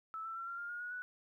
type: tone with pitch steps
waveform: sine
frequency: 1310 / 1332.9 / 1356.2 / 1379.9 / 1404 / 1428.6 / 1453.5 / 1478.9 Hz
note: E6 / E6 / E6 / F6 / F6 / F6 / F#6 / F#6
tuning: -11 / +19 / +49 / -21 / +9 / +39 / -31 / -1 cents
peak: -40 dBFS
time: 0.14-1.02 s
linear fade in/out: 0 ms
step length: 110 ms
effects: 13-bit